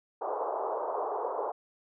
pink band-pass noise, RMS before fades -33 dBFS, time 0.21-1.52 s, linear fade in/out 10 ms, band 410 to 1100 Hz, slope 48 dB/octave, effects none

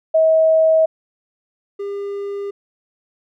sine / triangle tone pair in turn, 640 / 401.7 Hz, D#5 / G4, +49 / +42 cents, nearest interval minor sixth, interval 807 cents, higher first, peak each -10 / -21 dBFS, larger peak first, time 0.14-0.86 / 1.79-2.51 s, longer neither, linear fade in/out 10 ms, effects none

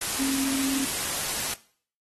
sine tone in noise, 270.1 Hz, C#4, 45 cents flat, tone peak -26 dBFS, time 0.19-0.85 s, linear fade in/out 5 ms, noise white, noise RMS -29 dBFS, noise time 0.01-1.54 s, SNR 0 dB, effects noise-tail reverb RT60 0.5 s tail -19 dB re dry + AAC 32 kbps

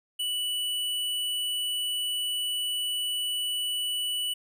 square tone, 2960 Hz, F#7, in tune, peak -28 dBFS, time 0.19-4.34 s, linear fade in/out 10 ms, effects none

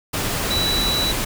sine tone in noise, 3938 Hz, B7, 6 cents flat, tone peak -20 dBFS, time 0.5-1.12 s, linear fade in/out 10 ms, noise pink, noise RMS -23 dBFS, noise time 0.13-1.25 s, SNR 0 dB, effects none

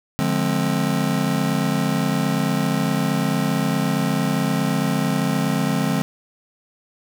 square chord, D half-diminished seventh, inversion none, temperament just, 146.83 / 176.2 / 211.4 / 264.3 Hz, D3 / F3 / Ab3 / C4, 0 / +16 / +31 / +18 cents, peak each -25 dBFS, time 0.19-6.02 s, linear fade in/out 0 ms, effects none

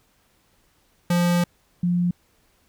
square / sine tone pair in turn, 174.61 / 176.03 Hz, F3 / F3, 0 / +14 cents, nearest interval unison, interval 14 cents, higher second, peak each -18 dBFS, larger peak neither, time 1.1-1.44 / 1.83-2.11 s, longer first, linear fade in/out 5 ms, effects pink hiss -63 dBFS RMS until 2.68 s

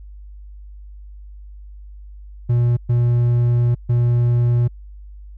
triangle tone bursts at uneven times, 120.1 Hz, B2, 48 cents flat, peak -11 dBFS, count 3, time 2.49-2.77 / 2.89-3.75 / 3.89-4.68 s, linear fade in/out 10 ms, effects added 50 Hz sine -35 dBFS peak until 5.37 s

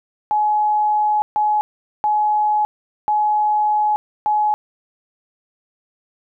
sine tone bursts at uneven times, 845 Hz, G#5, 30 cents sharp, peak -14 dBFS, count 5, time 0.31-1.22 / 1.36-1.61 / 2.04-2.65 / 3.08-3.96 / 4.26-4.54 s, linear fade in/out 0 ms, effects none

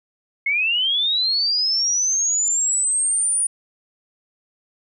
sine linear sweep, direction up, 2148 to 9620 Hz, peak -17 dBFS, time 0.46-3.47 s, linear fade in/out 5 ms, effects none

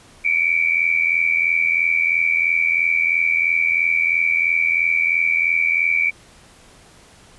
sine tone pair together, 2266 / 2349 Hz, C#7 / D7, +37 / 0 cents, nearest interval minor second, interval 63 cents, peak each -18 dBFS, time 0.24-6.11 s, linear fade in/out 20 ms, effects pink hiss -48 dBFS RMS until 7.38 s + resampled to 24000 Hz

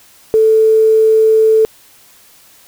sine tone with quantisation, 440 Hz, A4, in tune, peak -6 dBFS, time 0.34-1.65 s, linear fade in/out 0 ms, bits 6, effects white hiss -45 dBFS RMS until 2.67 s

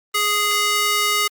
square tone with high-pass filter, 415.3 Hz, G#4, in tune, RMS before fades -19 dBFS, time 0.14-1.28 s, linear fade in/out 10 ms, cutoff 1500 Hz, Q 0.83, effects Opus 32 kbps

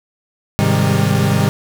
40% pulse chord, Ab major seventh, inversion none, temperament equal with one note detuned, 103.83 / 130.81 / 155.56 / 198.05 Hz, Ab2 / C3 / Eb3 / G3, 0 / 0 / 0 / +18 cents, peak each -17 dBFS, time 0.59-1.49 s, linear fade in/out 0 ms, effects none

